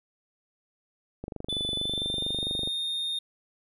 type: click train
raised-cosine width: 2 ms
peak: -22 dBFS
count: 36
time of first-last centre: 1.24-2.674 s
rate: 24.4 Hz
type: tone with pitch glide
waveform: triangle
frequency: 3492 to 3668 Hz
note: A7 to A#7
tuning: -14 to -29 cents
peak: -27 dBFS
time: 1.49-3.19 s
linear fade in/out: 5 ms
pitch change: +85 cents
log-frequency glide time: 1.75-2.45 s
effects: none